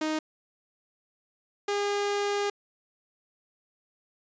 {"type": "tone pair in turn", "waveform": "sawtooth", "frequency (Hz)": [311.1, 406.8], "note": ["D#4", "G#4"], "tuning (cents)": [0, -36], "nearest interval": "perfect fourth", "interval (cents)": 464, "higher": "second", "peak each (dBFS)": [-23, -22], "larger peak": "second", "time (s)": [[0.01, 0.19], [1.68, 2.5]], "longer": "second", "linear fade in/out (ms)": 5, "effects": ["resampled to 16000 Hz"]}